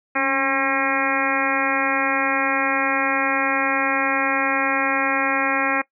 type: harmonic tone with a mistuned harmonic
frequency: 270 Hz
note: C#4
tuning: 45 cents flat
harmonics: 1 / 2 / 3 / 4 / 5 / 6 / 7 / 8 / 9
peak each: -27 / -27 / -27 / -27 / -27 / -27 / -27 / -27 / -27 dBFS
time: 0.15-5.82 s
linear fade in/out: 10 ms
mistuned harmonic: 1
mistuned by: +49 cents
effects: noise-tail reverb RT60 0.1 s tail -20 dB re dry